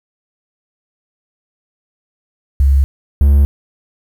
sine / triangle tone pair in turn, 68.6 / 70.61 Hz, C#2 / C#2, -17 / +33 cents, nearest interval unison, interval 50 cents, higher second, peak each -7 / -4 dBFS, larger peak second, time 2.6-2.84 / 3.21-3.45 s, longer neither, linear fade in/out 0 ms, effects 7-bit

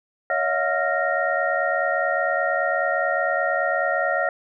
sine tone cluster, 563 / 648 / 717 / 1385 / 1860 Hz, C#5 / E5 / F5 / F6 / A#6, +27 / -30 / +45 / -15 / -4 cents, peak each -26 dBFS, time 0.3-4.29 s, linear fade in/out 2 ms, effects none

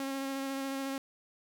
sawtooth tone with vibrato, 271.3 Hz, C#4, 37 cents flat, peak -30 dBFS, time 0-0.98 s, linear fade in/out 2 ms, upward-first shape square, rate 14 Hz, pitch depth 11 cents each way, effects none

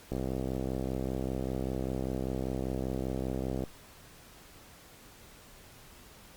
click train, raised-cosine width 2 ms, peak -20 dBFS, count 230, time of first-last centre 0.12-3.638 s, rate 65.1 Hz, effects pink hiss -54 dBFS RMS until 6.36 s + Opus 48 kbps

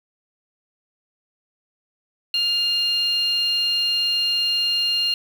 sine tone pair together, 2811 / 4212 Hz, F7 / C8, +11 / +11 cents, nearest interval perfect fifth, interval 700 cents, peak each -20 dBFS, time 2.34-5.14 s, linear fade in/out 2 ms, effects tanh soft clip ceiling -13 dBFS + 7-bit

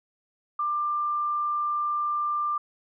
sine tone, 1189 Hz, D6, 21 cents sharp, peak -24 dBFS, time 0.59-2.58 s, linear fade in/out 5 ms, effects none

